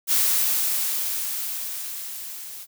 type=noise with level ramp; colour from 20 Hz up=blue; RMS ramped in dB=-19 to -38 dBFS; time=0.07-2.67 s; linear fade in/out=50 ms; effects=none